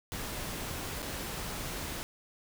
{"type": "noise with dropouts", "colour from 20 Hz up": "pink", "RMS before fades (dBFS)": -38, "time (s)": [0.12, 2.03], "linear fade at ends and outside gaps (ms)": 0, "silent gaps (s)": [1.021, 1.027], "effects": []}